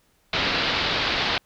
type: low-pass noise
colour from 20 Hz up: white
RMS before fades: -24 dBFS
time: 0.33-1.38 s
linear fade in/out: 2 ms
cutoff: 4500 Hz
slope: 48 dB/octave
effects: pink hiss -64 dBFS RMS until 1.45 s